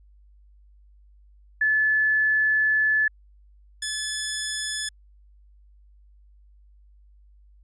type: tone pair in turn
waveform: sine / 10% pulse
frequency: 1730 / 1723.4 Hz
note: A6 / A6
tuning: -30 / -36 cents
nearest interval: unison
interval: 6 cents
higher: first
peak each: -18 dBFS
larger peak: neither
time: 1.61-3.08 / 3.82-4.89 s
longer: first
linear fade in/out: 5 ms
effects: added 50 Hz sine -51 dBFS peak until 7.63 s + resampled to 24000 Hz